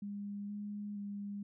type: tone with pitch steps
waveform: sine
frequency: 202.9 / 206.2 / 202.5 Hz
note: G#3 / G#3 / G#3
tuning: -40 / -12 / -43 cents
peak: -39 dBFS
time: 0.02-1.43 s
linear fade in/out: 5 ms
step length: 470 ms
effects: none